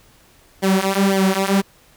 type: tone with flanger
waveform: sawtooth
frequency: 193.7 Hz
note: G3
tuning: 20 cents flat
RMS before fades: -17 dBFS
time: 0.62-1.62 s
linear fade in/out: 20 ms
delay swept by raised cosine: 0.75 to 5.85 ms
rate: 1.9 Hz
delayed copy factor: -0.9
effects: pink hiss -52 dBFS RMS until 1.96 s